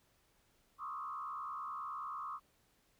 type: tone with frequency modulation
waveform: sine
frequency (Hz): 1171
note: D6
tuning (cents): -5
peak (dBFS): -40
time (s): 0.78-2.4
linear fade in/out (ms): 50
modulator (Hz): 69.2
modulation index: 1.7
effects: pink hiss -73 dBFS RMS until 2.99 s